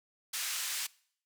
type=band-pass noise; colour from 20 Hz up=white; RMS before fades=-36 dBFS; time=0.33-0.87 s; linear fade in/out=10 ms; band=1500 to 9700 Hz; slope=12 dB/octave; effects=noise-tail reverb RT60 0.6 s tail -23 dB re dry

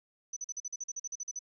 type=tone bursts; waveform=sine; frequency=6000 Hz; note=F#8; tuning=23 cents sharp; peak=-35 dBFS; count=14; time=0.33-1.392 s; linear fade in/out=5 ms; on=35 ms; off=44 ms; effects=none

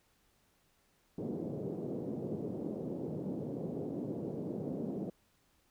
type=band-pass noise; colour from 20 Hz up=pink; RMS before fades=-39 dBFS; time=1.18-5.1 s; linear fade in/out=5 ms; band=150 to 490 Hz; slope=24 dB/octave; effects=pink hiss -72 dBFS RMS until 5.7 s

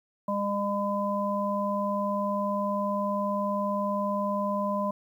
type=harmonic tone; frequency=202.5 Hz; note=G#3; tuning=43 cents flat; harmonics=1 / 3 / 5; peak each=-30 / -30 / -30 dBFS; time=0.28-4.91 s; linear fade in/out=5 ms; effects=10-bit

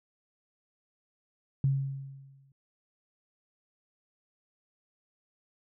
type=tone with exponential decay; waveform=sine; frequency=136.6 Hz; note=C#3; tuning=25 cents flat; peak=-21 dBFS; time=1.64-2.52 s; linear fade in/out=2 ms; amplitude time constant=190 ms; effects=none

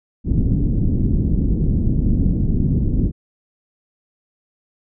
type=low-pass noise; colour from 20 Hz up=pink; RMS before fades=-17 dBFS; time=0.24-3.12 s; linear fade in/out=50 ms; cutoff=280 Hz; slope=24 dB/octave; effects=none

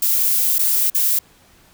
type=noise with dropouts; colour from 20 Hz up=violet; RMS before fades=-17 dBFS; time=0.02-1.19 s; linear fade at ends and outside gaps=5 ms; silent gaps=0.584-0.591 / 0.901-0.946 s; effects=pink hiss -52 dBFS RMS until 1.73 s

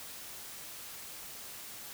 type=silence; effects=white hiss -46 dBFS RMS until 1.93 s

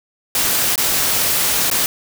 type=noise with dropouts; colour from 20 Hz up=white; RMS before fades=-17 dBFS; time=0.35-1.86 s; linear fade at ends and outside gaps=1 ms; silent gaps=0.757-0.778 / 1.701-1.713 s; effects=none

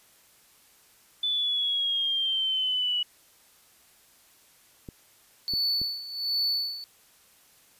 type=exponential sweep; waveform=sine; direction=down; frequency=3500 to 2928 Hz; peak=-24 dBFS; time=1.23-3.03 s; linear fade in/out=5 ms
type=clicks; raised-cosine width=3 ms; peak=-26 dBFS; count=3; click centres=4.888 / 5.537 / 5.816 s
type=tone with tremolo; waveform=triangle; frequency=4469 Hz; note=C#8; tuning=13 cents sharp; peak=-22 dBFS; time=5.48-6.84 s; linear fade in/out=0 ms; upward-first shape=sine; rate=1.3 Hz; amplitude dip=80%
effects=white hiss -59 dBFS RMS until 7.79 s + resampled to 32000 Hz

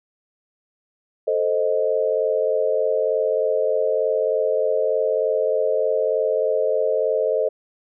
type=chord; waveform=sine; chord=A diminished; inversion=none; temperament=equal; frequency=440 / 523.3 / 622.3 Hz; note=A4 / C5 / Eb5; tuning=0 / 0 / 0 cents; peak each=-22 dBFS; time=1.27-7.49 s; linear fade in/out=10 ms; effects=none

